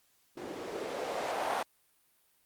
violet noise with low-pass filter sweep, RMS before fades -36 dBFS, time 0.37-1.63 s, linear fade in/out 5 ms, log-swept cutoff 330 to 790 Hz, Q 2.2, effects white hiss -70 dBFS RMS until 2.45 s + Opus 48 kbps

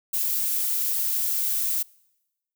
violet noise, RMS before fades -25 dBFS, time 0.13-1.83 s, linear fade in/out 10 ms, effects noise-tail reverb RT60 1.0 s tail -26 dB re dry

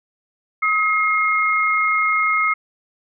sine tone pair together, 1271.5 / 2143 Hz, D#6 / C7, +37 / +41 cents, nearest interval major sixth, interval 904 cents, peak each -18 / -18 dBFS, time 0.62-2.54 s, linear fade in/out 10 ms, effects none

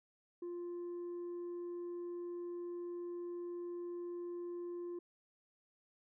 sine tone, 349.2 Hz, F4, in tune, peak -38 dBFS, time 0.42-4.99 s, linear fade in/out 5 ms, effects tanh soft clip ceiling -40 dBFS

